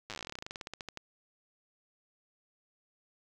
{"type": "slowing click train", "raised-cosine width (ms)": 0.2, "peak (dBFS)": -23, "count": 27, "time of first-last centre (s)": [0.1, 0.973], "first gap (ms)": 8, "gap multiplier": 1.1, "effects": []}